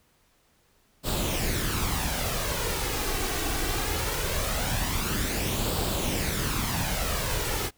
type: noise with flanger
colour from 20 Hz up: pink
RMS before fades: -28 dBFS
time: 1.03-7.71 s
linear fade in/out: 50 ms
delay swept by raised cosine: 0.24 to 2.64 ms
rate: 0.21 Hz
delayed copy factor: +0.5
effects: pink hiss -65 dBFS RMS until 7.77 s